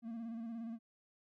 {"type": "tone with vibrato", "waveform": "triangle", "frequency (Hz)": 229, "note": "A#3", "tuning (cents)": -31, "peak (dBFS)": -39, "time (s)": [0.02, 0.79], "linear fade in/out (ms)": 50, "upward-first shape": "square", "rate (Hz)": 17, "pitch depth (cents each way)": 39, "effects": []}